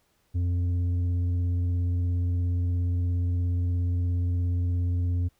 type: tone with tanh clipping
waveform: triangle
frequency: 88.3 Hz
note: F2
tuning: 20 cents sharp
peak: -24 dBFS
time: 0.34-5.29 s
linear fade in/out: 20 ms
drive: 10 dB
effects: pink hiss -69 dBFS RMS until 5.39 s